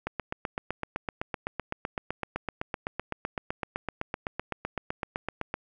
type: click train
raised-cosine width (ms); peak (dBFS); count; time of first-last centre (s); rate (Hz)
0.5; -15; 44; 0.07-5.541; 7.86
effects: none